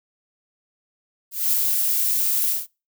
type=noise with ADSR envelope; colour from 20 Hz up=violet; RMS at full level=-18 dBFS; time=1.31-2.67 s; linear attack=220 ms; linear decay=4 ms; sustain=-3 dB; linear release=170 ms; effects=noise-tail reverb RT60 0.3 s tail -26 dB re dry